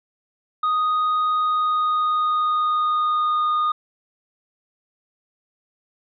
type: tone with pitch glide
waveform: triangle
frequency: 1244 to 1226.9 Hz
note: D#6 to D#6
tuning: -1 to -25 cents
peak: -16 dBFS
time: 0.63-3.72 s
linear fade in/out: 5 ms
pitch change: -24 cents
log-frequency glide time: 1.37-3.51 s
effects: resampled to 11025 Hz